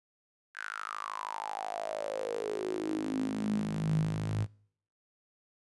sawtooth tone with high-pass filter sweep, 52.9 Hz, G#1, 33 cents sharp, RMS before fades -34 dBFS, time 0.54-4.47 s, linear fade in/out 50 ms, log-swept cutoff 1600 to 110 Hz, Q 9.6, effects noise-tail reverb RT60 0.6 s tail -25 dB re dry + resampled to 24000 Hz

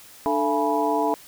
sine tone cluster, 296.8 / 441.1 / 679 / 845 / 979 Hz, D4 / A4 / F5 / G#5 / B5, +18 / +4 / -49 / +30 / -15 cents, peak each -26 dBFS, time 0.26-1.14 s, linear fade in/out 0 ms, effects white hiss -47 dBFS RMS until 1.27 s

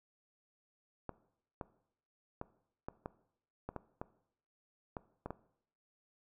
clicks, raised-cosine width 1 ms, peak -26 dBFS, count 11, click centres 1.093 / 1.612 / 2.414 / 2.885 / 3.059 / 3.69 / 3.763 / 4.015 / 4.968 / 5.26 / 5.306 s, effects noise-tail reverb RT60 0.7 s tail -18 dB re dry

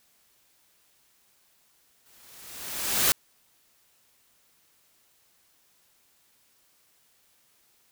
white noise with exponential growth, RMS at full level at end -20 dBFS, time 2.06-3.12 s, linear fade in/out 0 ms, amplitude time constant 230 ms, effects white hiss -65 dBFS RMS until 7.91 s

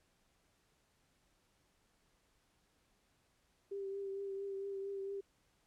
sine tone with vibrato, 393.5 Hz, G4, 7 cents sharp, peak -39 dBFS, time 3.71-5.21 s, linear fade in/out 10 ms, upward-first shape triangle, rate 4.4 Hz, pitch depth 27 cents each way, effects pink hiss -75 dBFS RMS until 5.66 s + low-pass 11000 Hz 12 dB/octave

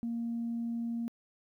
sine tone, 233.1 Hz, A#3, in tune, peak -31 dBFS, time 0.03-1.08 s, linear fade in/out 0 ms, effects tanh soft clip ceiling -28 dBFS + 12-bit

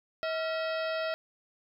harmonic tone with a mistuned harmonic, 642 Hz, E5, 46 cents flat, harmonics 1 / 2 / 3 / 4 / 5 / 6 / 7 / 8, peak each -31 / -37 / -41 / -43 / -45 / -47 / -48 / -49 dBFS, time 0.23-1.14 s, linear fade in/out 0 ms, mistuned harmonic 2, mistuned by +120 cents, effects 11-bit

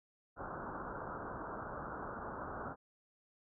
white low-pass noise, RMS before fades -44 dBFS, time 0.36-2.76 s, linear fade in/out 50 ms, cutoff 1500 Hz, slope 96 dB/octave, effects none

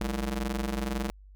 sawtooth ring-modulated tone, 130.81 Hz, C3, in tune, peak -22 dBFS, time 0.01-1.1 s, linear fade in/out 0 ms, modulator 76.4 Hz, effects added 49 Hz sine -48 dBFS peak until 1.35 s

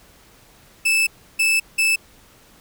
40% pulse tone bursts at uneven times, 2628 Hz, E7, 6 cents flat, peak -14 dBFS, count 3, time 0.85-1.07 / 1.39-1.6 / 1.78-1.96 s, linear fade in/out 10 ms, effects pink hiss -51 dBFS RMS until 2.6 s

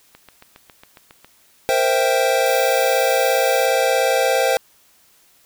click train, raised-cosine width 0.3 ms, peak -25 dBFS, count 9, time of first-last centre 0.15-1.246 s, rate 7.3 Hz
square chord, C dominant seventh, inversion third, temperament equal, 466.2 / 523.3 / 659.3 / 784 Hz, Bb4 / C5 / E5 / G5, 0 / 0 / 0 / 0 cents, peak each -24 / -19 / -23 / -22 dBFS, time 1.69-4.57 s, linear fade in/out 0 ms
violet noise, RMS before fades -32 dBFS, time 2.46-3.66 s, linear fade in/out 2 ms
effects white hiss -55 dBFS RMS until 5.45 s

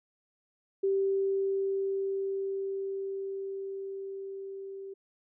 sine tone with level ramp, 390 Hz, G4, 9 cents flat, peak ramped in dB -24 to -39 dBFS, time 0.83-4.94 s, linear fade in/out 10 ms, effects none

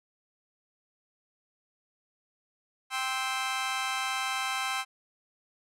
20% pulse chord, C major, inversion second, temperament just, 784.9 / 1046.5 / 1308.1 Hz, G5 / C6 / E6, +2 / 0 / -14 cents, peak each -29 dBFS, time 2.9-4.85 s, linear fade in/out 50 ms, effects low-pass 11000 Hz 12 dB/octave

